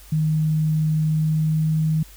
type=tone with pitch glide; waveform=sine; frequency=155.56 to 157 Hz; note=D#3 to D#3; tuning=0 to +16 cents; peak=-17 dBFS; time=0.12-2.03 s; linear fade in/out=5 ms; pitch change=+16 cents; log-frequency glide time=1.03-1.79 s; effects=added 50 Hz sine -44 dBFS peak until 2.16 s + white hiss -48 dBFS RMS until 2.16 s